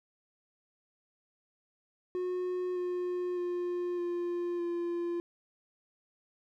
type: tone with pitch steps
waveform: triangle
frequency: 363 / 358.4 / 353.9 / 349.4 / 345 Hz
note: F#4 / F4 / F4 / F4 / F4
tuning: -33 / +45 / +23 / +1 / -21 cents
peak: -29 dBFS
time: 2.15-5.2 s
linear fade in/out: 0 ms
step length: 610 ms
effects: none